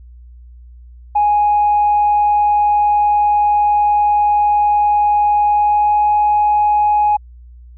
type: tone with pitch glide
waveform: sine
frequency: 830.6 to 835.9 Hz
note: G#5 to G#5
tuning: 0 to +11 cents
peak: -9 dBFS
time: 1.15-7.17 s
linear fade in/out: 10 ms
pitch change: +11 cents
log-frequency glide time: 5.47-6.03 s
effects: tanh soft clip ceiling -6 dBFS + added 60 Hz sine -36 dBFS peak until 7.77 s